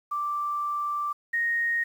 sine tone pair in turn, 1174.7 / 1864.7 Hz, D6 / A#6, 0 / 0 cents, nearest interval minor sixth, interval 800 cents, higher second, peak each -26 / -23 dBFS, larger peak second, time 0.11-1.13 / 1.33-1.84 s, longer first, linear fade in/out 10 ms, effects 9-bit

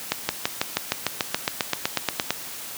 accelerating click train, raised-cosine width 0.2 ms, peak -3 dBFS, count 17, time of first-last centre 0.12-2.306 s, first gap 170 ms, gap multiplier 0.97, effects white hiss -36 dBFS RMS until 2.77 s + high-pass 100 Hz 12 dB/octave

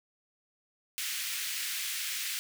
pink high-pass noise, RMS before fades -35 dBFS, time 0.98-2.39 s, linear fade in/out 0 ms, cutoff 1900 Hz, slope 24 dB/octave, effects none

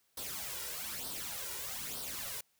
white noise with flanger, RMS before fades -41 dBFS, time 0.17-2.41 s, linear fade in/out 5 ms, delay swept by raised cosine 0.21 to 2.11 ms, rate 1.1 Hz, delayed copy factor +0.65, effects white hiss -74 dBFS RMS until 2.59 s

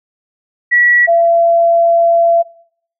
sine tone pair in turn, 1935 / 676.9 Hz, B6 / E5, -36 / +46 cents, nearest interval octave + tritone, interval 1818 cents, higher first, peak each -7 dBFS, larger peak neither, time 0.71-1.07 / 1.07-2.43 s, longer second, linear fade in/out 20 ms, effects noise-tail reverb RT60 0.6 s tail -20 dB re dry

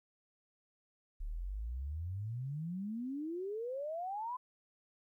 sine exponential sweep, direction up, 34.84 to 1029 Hz, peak -37 dBFS, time 1.2-4.37 s, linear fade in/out 10 ms, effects 13-bit

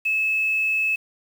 sine tone with quantisation, 2600 Hz, E7, 24 cents flat, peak -19 dBFS, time 0.05-0.96 s, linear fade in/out 10 ms, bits 7, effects none

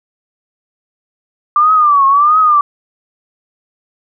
sine tone with vibrato, 1176 Hz, D6, 2 cents sharp, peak -6 dBFS, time 1.56-2.61 s, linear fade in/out 2 ms, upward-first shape triangle, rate 1.5 Hz, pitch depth 150 cents each way, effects none

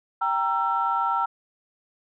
sine chord, E diminished, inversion first, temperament equal with one note detuned, 784 / 932.3 / 1340 Hz, G5 / Bb5 / E6, 0 / 0 / +28 cents, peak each -27 / -25 / -24 dBFS, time 0.21-1.26 s, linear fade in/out 10 ms, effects tanh soft clip ceiling -12 dBFS

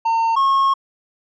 triangle tone pair in turn, 910 / 1087.8 Hz, A#5 / C#6, -42 / -33 cents, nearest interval minor third, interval 309 cents, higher second, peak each -13 / -11 dBFS, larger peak second, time 0.05-0.36 / 0.36-0.74 s, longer second, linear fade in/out 10 ms, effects resampled to 16000 Hz

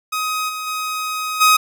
sawtooth tone with level steps, 1259 Hz, D#6, 20 cents sharp, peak -16 / -21 / -18 / -6 dBFS, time 0.12-1.57 s, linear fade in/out 10 ms, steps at 0.48 / 0.66 / 1.4 s, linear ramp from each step 20 ms, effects none

